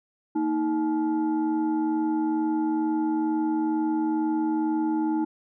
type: tone with frequency modulation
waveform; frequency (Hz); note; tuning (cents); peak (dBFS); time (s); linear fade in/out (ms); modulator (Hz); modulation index
sine; 314.1; D#4; +16; -22; 0.35-5.25; 10; 546; 0.65
effects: none